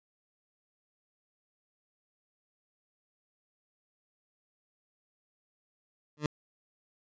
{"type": "tone with exponential growth", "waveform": "20% pulse", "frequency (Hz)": 149.7, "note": "D3", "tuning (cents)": 33, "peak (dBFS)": -19, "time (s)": [6.17, 6.26], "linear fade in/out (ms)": 2, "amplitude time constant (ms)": 18, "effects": ["resampled to 16000 Hz"]}